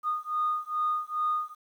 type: beating tone pair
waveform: sine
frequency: 1229 / 1231.4 Hz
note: D#6 / D#6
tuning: -22 / -18 cents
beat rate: 2.4 Hz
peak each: -29 / -29 dBFS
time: 0.03-1.55 s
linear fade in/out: 50 ms
effects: tanh soft clip ceiling -19 dBFS + 10-bit